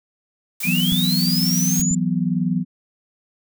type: noise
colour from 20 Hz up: blue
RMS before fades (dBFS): -28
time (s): 0.6-1.82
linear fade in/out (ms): 5
type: linear sweep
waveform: sine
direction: up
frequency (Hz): 2315 to 7200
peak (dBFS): -21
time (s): 0.63-1.95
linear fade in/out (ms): 5
type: chord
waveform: sine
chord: E suspended second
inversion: none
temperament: equal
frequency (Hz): 164.81 / 185 / 246.9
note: E3 / F#3 / B3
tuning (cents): 0 / 0 / 0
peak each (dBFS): -22 / -21 / -24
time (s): 0.64-2.65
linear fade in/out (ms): 50
type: clicks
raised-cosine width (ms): 5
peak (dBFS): -17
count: 3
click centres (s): 0.923 / 1.796 / 1.912
effects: none